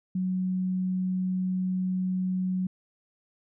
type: tone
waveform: sine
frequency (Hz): 185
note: F#3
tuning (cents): 0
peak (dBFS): -25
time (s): 0.15-2.67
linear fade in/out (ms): 5
effects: none